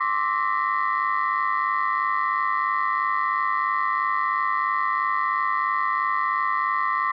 sine tone cluster, 1057 / 1160 / 1310 / 1849 / 1994 Hz, C6 / D6 / E6 / A#6 / B6, +17 / -22 / -11 / -15 / +16 cents, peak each -24 / -24 / -32 / -30 / -31 dBFS, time 0-7.12 s, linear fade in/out 10 ms, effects tanh soft clip ceiling -12 dBFS

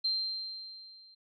sine tone with level ramp, 4150 Hz, C8, 15 cents flat, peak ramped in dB -26 to -55 dBFS, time 0.04-1.15 s, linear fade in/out 10 ms, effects none

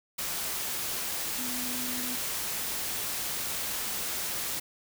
sine tone in noise, 248.8 Hz, B3, 13 cents sharp, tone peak -38 dBFS, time 1.38-2.16 s, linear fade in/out 10 ms, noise white, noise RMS -33 dBFS, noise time 0.18-4.6 s, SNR -8 dB, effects none

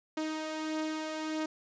sawtooth beating tone pair, 311.1 / 312.7 Hz, D#4 / D#4, 0 / +9 cents, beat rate 1.6 Hz, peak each -37 / -30 dBFS, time 0.17-1.46 s, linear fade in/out 5 ms, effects resampled to 16000 Hz + 10-bit

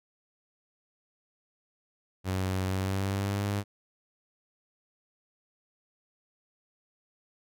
sawtooth tone with pitch glide, 94 to 101.33 Hz, F#2 to G#2, +28 to -42 cents, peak -24 dBFS, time 2.24-3.64 s, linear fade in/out 50 ms, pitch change +130 cents, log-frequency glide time 2.68-3.45 s, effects none

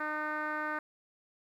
10% pulse tone with low-pass filter, 304.6 Hz, D#4, 37 cents flat, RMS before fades -35 dBFS, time 0-0.79 s, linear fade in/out 5 ms, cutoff 1600 Hz, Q 2.9, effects 11-bit

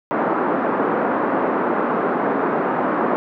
pink band-pass noise, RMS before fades -20 dBFS, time 0.11-3.16 s, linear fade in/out 0 ms, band 230 to 1400 Hz, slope 24 dB/octave, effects none

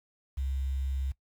sine tone with quantisation, 67.1 Hz, C2, 44 cents sharp, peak -29 dBFS, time 0.37-1.12 s, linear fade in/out 10 ms, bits 9, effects noise-tail reverb RT60 0.1 s tail -19 dB re dry

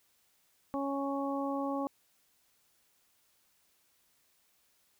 harmonic tone, 277.2 Hz, C#4, in tune, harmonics 1 / 2 / 3 / 4, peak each -34 / -37 / -39 / -40 dBFS, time 0.74-1.87 s, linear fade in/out 0 ms, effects white hiss -71 dBFS RMS until 4.99 s

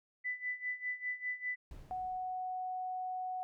sine tone with tremolo, 1993 Hz, B6, 15 cents sharp, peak -33 dBFS, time 0.24-1.56 s, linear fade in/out 20 ms, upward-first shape sine, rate 5 Hz, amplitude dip 85%
brown noise with exponential decay, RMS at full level -48 dBFS, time 1.71-2.77 s, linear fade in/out 1 ms, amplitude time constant 230 ms
sine tone, 740 Hz, F#5, in tune, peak -36 dBFS, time 1.91-3.43 s, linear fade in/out 0 ms
effects none

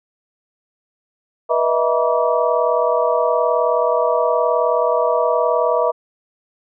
sine tone cluster, 485.8 / 617 / 656 / 961 / 1153 Hz, B4 / D#5 / E5 / B5 / D6, -29 / -15 / -9 / -48 / -32 cents, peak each -19 / -21 / -19 / -22 / -23 dBFS, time 1.49-5.92 s, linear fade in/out 20 ms, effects none

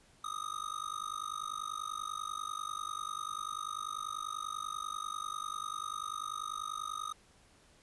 square tone with amplitude modulation, 1244.5 Hz, D#6, in tune, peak -34 dBFS, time 0.24-7.13 s, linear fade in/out 5 ms, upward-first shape sine, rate 50.2 Hz, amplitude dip 100%, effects pink hiss -64 dBFS RMS until 7.82 s + resampled to 24000 Hz

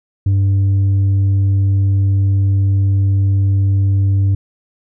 sine tone with tanh clipping, 98 Hz, G2, in tune, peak -11 dBFS, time 0.26-4.35 s, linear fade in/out 5 ms, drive 3 dB, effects none

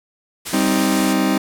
white low-pass noise, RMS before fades -29 dBFS, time 0.45-1.14 s, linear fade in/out 20 ms, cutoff 11000 Hz, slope 24 dB/octave
40% pulse chord, C minor, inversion second, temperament just, 196.22 / 261.6 / 314 Hz, G3 / C4 / Eb4, +2 / 0 / +16 cents, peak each -19 dBFS, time 0.53-1.38 s, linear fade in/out 5 ms
effects none

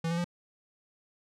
square tone with pitch steps, 164.81 / 169.54 / 174.41 Hz, E3 / E3 / F3, 0 / +49 / -2 cents, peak -29 dBFS, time 0.04-0.244 s, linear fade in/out 5 ms, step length 68 ms, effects low-pass 8000 Hz 12 dB/octave

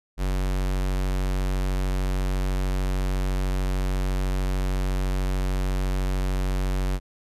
square tone, 46.86 Hz, F#1, 23 cents sharp, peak -23 dBFS, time 0.17-7 s, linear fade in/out 50 ms, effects resampled to 32000 Hz

